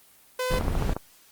sawtooth tone, 507 Hz, B4, 45 cents sharp, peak -22 dBFS, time 0.39-0.59 s, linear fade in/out 5 ms
brown noise, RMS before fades -26 dBFS, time 0.5-0.94 s, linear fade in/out 10 ms
click train, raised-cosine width 1 ms, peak -15 dBFS, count 7, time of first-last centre 0.54-0.966 s, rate 14.1 Hz
effects white hiss -56 dBFS RMS until 1.31 s + Opus 24 kbps

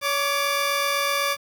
15% pulse tone pair together, 563.4 / 1174.7 Hz, C#5 / D6, +28 / 0 cents, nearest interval octave + minor second, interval 1272 cents, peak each -18 dBFS, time 0.01-1.37 s, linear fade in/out 50 ms, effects 8-bit

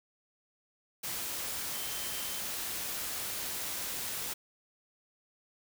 sine tone in noise, 3107 Hz, G7, 16 cents flat, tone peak -46 dBFS, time 1.74-2.4 s, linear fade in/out 10 ms, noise white, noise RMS -37 dBFS, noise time 1.03-4.34 s, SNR -12 dB, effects none

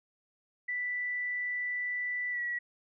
sine tone with pitch glide, 1975.5 to 1931.5 Hz, B6 to B6, 0 to -39 cents, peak -31 dBFS, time 0.68-2.59 s, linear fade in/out 10 ms, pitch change -39 cents, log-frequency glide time 2.31-2.4 s, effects none

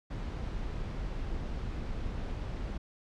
brown noise, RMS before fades -36 dBFS, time 0.1-2.78 s, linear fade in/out 10 ms, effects low-pass 5000 Hz 12 dB/octave

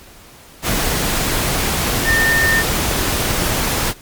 sine tone in noise, 1813 Hz, A#6, 49 cents flat, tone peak -13 dBFS, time 2.04-2.64 s, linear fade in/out 50 ms, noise pink, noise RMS -18 dBFS, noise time 0.62-3.94 s, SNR +2 dB, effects pink hiss -42 dBFS RMS until 4.01 s + MP3 96 kbps

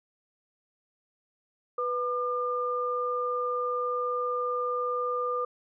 sine tone pair together, 493.9 / 1203.5 Hz, B4 / D6, 0 / +42 cents, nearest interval octave + minor third, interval 1542 cents, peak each -30 / -29 dBFS, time 1.78-5.45 s, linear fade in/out 5 ms, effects none

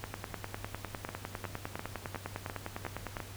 two click trains, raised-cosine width 0.5 ms, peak -21 / -22 dBFS, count 32 / 7, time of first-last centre 0.04-3.168 / 1.09-3.203 s, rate 9.91 / 2.84 Hz, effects added 98 Hz sine -47 dBFS peak until 3.36 s + pink hiss -49 dBFS RMS until 3.36 s

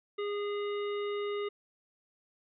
harmonic tone, 410.2 Hz, G#4, 21 cents flat, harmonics 1 / 3 / 5 / 7 / 9, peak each -32 / -42 / -46 / -49 / -51 dBFS, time 0.18-1.49 s, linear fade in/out 10 ms, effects none

